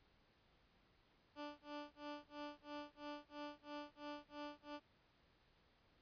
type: tone with tremolo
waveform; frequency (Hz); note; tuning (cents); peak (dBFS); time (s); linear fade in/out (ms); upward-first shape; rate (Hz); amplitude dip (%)
15% pulse; 293.7; D4; 0; -40; 1.35-4.8; 50; sine; 3; 100
effects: pink hiss -74 dBFS RMS until 6.01 s + resampled to 11025 Hz